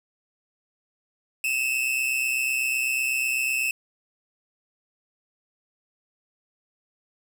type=tone pair together; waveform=45% pulse; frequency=2563 / 2691 Hz; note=E7 / E7; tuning=-49 / +35 cents; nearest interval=minor second; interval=84 cents; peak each=-26 dBFS; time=1.44-3.71 s; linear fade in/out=2 ms; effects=none